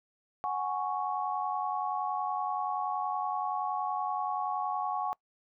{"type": "chord", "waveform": "sine", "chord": "F# suspended second", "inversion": "none", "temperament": "equal", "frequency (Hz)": [740, 830.6, 1108.7], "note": ["F#5", "G#5", "C#6"], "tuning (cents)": [0, 0, 0], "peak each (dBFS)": -34, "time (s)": [0.44, 5.13], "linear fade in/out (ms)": 0, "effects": ["noise-tail reverb RT60 0.1 s tail -25 dB re dry"]}